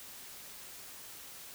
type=silence; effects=white hiss -49 dBFS RMS until 1.54 s